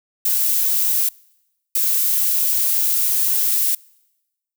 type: noise bursts at uneven times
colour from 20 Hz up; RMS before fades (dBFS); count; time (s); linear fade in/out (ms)
violet; -18; 2; 0.25-1.09 / 1.75-3.75; 5
effects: noise-tail reverb RT60 1.0 s tail -26 dB re dry